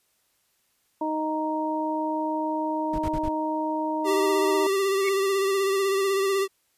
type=harmonic tone; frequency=311.1 Hz; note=D#4; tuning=in tune; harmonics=1 / 2 / 3; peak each=-28 / -31 / -28 dBFS; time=1.01-4.67 s; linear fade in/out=5 ms
type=noise bursts; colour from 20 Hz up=brown; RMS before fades=-31 dBFS; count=4; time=2.93-3.287 s; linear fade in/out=5 ms; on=54 ms; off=47 ms
type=tone with vibrato; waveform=square; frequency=390.7 Hz; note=G4; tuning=6 cents flat; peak=-22 dBFS; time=4.04-6.48 s; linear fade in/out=50 ms; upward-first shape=sine; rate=16 Hz; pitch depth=34 cents each way
type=tone with exponential growth; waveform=sine; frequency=2209 Hz; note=C#7; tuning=7 cents flat; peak=-23 dBFS; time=4.99-5.09 s; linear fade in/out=5 ms; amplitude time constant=20 ms
effects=white hiss -69 dBFS RMS until 6.77 s + resampled to 32000 Hz